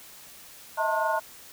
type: tone cluster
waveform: sine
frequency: 632 / 656 / 896 / 1068 / 1447 Hz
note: D#5 / E5 / A5 / C6 / F#6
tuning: +27 / -9 / +31 / +35 / -39 cents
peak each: -29 / -33 / -27 / -31 / -31 dBFS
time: 0.77-1.2 s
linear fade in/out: 20 ms
effects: white hiss -48 dBFS RMS until 1.52 s